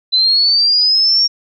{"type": "linear sweep", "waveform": "sine", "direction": "up", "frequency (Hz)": [4000, 5570], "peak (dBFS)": -9, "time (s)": [0.12, 1.28], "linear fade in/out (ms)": 20, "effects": []}